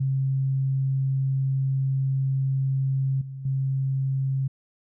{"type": "tone with level steps", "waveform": "sine", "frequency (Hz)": 134.4, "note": "C3", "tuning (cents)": 47, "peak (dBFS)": [-21, -33, -22], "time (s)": [0, 4.48], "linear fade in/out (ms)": 10, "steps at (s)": [3.21, 3.45], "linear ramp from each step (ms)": 5, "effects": []}